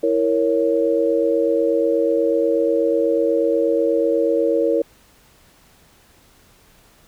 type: chord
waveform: sine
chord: A# diminished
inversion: second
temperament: equal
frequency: 329.6 / 466.2 / 554.4 Hz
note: E4 / A#4 / C#5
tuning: 0 / 0 / 0 cents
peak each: -21 / -18 / -20 dBFS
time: 0.03-4.82 s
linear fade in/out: 5 ms
effects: pink hiss -53 dBFS RMS until 7.07 s